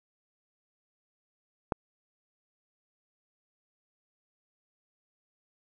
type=click; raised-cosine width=1 ms; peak=-13 dBFS; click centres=1.722 s; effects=none